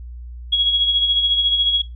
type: tone with tremolo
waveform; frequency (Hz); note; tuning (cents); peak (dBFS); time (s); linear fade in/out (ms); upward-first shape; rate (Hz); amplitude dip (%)
sine; 3322; G#7; 0; -12; 0.52-1.82; 10; sine; 14; 50
effects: noise-tail reverb RT60 0.2 s tail -18 dB re dry + added 60 Hz sine -31 dBFS peak until 1.95 s